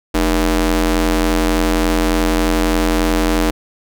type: ring-modulated tone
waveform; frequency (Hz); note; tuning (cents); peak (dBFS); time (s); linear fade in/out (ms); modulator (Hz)
sawtooth; 174.61; F3; 0; -6; 0.14-3.51; 10; 129
effects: none